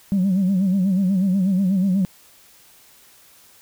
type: tone with vibrato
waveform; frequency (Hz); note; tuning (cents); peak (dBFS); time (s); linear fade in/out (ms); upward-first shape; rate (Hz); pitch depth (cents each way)
sine; 190; F#3; +46; -14; 0.12-2.05; 0; sine; 8.2; 95
effects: tanh soft clip ceiling -13 dBFS + white hiss -51 dBFS RMS until 3.61 s